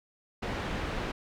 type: low-pass noise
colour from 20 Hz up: pink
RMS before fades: -34 dBFS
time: 0.42-1.12 s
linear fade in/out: 10 ms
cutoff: 2800 Hz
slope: 12 dB/octave
effects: none